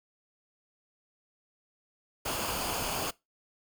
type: noise with comb filter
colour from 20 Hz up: pink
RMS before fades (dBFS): -33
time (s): 2.25-3.11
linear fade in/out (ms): 10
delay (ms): 0.52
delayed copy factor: -0.55
effects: noise-tail reverb RT60 0.2 s tail -21 dB re dry